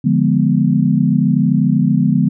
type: chord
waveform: sine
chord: D diminished seventh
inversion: none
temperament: equal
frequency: 146.83 / 174.61 / 207.7 / 246.9 Hz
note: D3 / F3 / Ab3 / Cb4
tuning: 0 / 0 / 0 / 0 cents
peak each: -16 dBFS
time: 0.04-2.29 s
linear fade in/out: 10 ms
effects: none